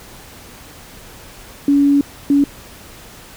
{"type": "tone bursts at uneven times", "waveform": "sine", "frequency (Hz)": 283.2, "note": "C#4", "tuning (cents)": 37, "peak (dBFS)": -9, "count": 2, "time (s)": [[1.68, 2.01], [2.3, 2.44]], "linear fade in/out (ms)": 2, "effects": ["pink hiss -39 dBFS RMS until 3.36 s"]}